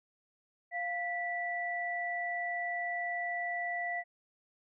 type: tone pair together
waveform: sine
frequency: 698.5 / 1965.4 Hz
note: F5 / B6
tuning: 0 / -9 cents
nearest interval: octave + tritone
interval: 1791 cents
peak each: -36 / -35 dBFS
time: 0.71-4.04 s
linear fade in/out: 50 ms
effects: none